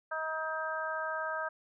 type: harmonic tone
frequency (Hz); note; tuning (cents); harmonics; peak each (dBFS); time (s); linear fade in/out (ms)
316.3; D#4; +29; 2 / 3 / 4 / 5; -38 / -40 / -38 / -37; 0.11-1.49; 10
effects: none